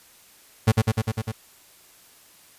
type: tone with echo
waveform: 35% pulse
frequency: 110.2 Hz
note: A2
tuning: 3 cents sharp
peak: -12 dBFS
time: 0.67-0.72 s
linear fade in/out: 10 ms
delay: 100 ms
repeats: 6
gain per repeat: -2 dB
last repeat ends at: 1.32 s
effects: white hiss -53 dBFS RMS until 2.58 s + resampled to 32000 Hz